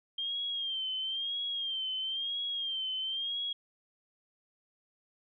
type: tone with vibrato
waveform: sine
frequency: 3185 Hz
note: G7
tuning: 27 cents sharp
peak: -32 dBFS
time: 0.18-3.53 s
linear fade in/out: 5 ms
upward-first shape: sine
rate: 1 Hz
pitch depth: 73 cents each way
effects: none